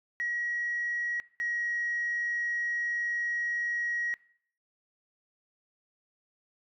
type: tone pair in turn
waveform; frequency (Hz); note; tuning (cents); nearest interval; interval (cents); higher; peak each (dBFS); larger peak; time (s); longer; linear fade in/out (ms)
sine; 1908 / 1899.3; A#6 / A#6; +40 / +32; unison; 8; first; -28; neither; 0.2-1.2 / 1.4-4.14; second; 0
effects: noise-tail reverb RT60 0.6 s tail -21 dB re dry + tanh soft clip ceiling -24 dBFS